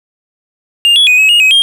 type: tone with pitch steps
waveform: triangle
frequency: 2810 / 3374 / 2489 / 2562 / 2859 / 2539 / 3217 Hz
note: F7 / G#7 / D#7 / E7 / F7 / D#7 / G7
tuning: +10 / +27 / 0 / -50 / +40 / +34 / +44 cents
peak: -3 dBFS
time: 0.85-1.62 s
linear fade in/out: 0 ms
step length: 110 ms
effects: none